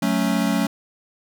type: chord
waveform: square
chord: F# minor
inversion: none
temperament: equal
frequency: 185 / 220 / 277.2 Hz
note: F#3 / A3 / C#4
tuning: 0 / 0 / 0 cents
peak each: -24 / -23 / -24 dBFS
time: 0.02-0.67 s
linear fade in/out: 5 ms
effects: none